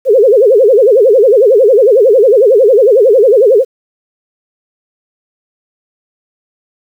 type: tone with vibrato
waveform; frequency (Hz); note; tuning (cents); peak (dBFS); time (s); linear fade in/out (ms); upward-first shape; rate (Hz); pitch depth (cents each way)
sine; 466.2; A#4; 0; -3; 0.05-3.65; 50; sine; 11; 270
effects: 7-bit